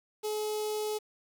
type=tone with notch filter; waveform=sawtooth; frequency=426 Hz; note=G#4; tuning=44 cents sharp; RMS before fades=-33 dBFS; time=0.23-0.99 s; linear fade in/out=20 ms; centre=1700 Hz; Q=0.53; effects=9-bit